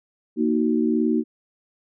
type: chord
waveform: sine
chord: D# minor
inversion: second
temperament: just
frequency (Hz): 233.3 / 311.1 / 373.4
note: A#3 / D#4 / F#4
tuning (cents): +2 / 0 / +16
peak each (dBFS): -21 / -22 / -25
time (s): 0.36-1.24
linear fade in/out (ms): 50
effects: none